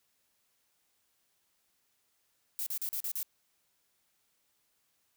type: noise bursts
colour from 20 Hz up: violet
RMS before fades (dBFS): -35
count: 6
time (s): 2.59-3.229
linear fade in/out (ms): 0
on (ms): 74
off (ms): 39
effects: white hiss -75 dBFS RMS until 5.16 s